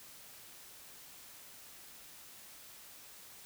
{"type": "silence", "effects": ["white hiss -54 dBFS RMS until 3.45 s"]}